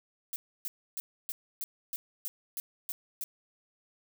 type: noise bursts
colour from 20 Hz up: violet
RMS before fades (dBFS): -36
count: 10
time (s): 0.33-3.24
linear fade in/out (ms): 0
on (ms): 30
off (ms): 290
effects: none